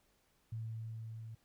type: tone with level ramp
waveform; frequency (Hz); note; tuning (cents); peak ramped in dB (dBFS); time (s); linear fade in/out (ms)
sine; 112.1; A2; +33; -38 to -45; 0.52-1.35; 5
effects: pink hiss -74 dBFS RMS until 1.44 s